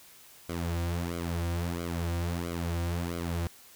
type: tone with flanger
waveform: sawtooth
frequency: 85.5 Hz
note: F2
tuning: 36 cents flat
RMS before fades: -32 dBFS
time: 0.49-3.47 s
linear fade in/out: 0 ms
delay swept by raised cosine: 1.1 to 4.7 ms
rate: 1.5 Hz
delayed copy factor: -0.85
effects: white hiss -54 dBFS RMS until 3.75 s